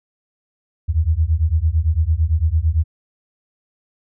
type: beating tone pair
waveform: sine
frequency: 75.7 / 84.6 Hz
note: D#2 / E2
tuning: -47 / +45 cents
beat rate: 8.9 Hz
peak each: -17 dBFS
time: 0.88-2.84 s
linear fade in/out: 20 ms
effects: none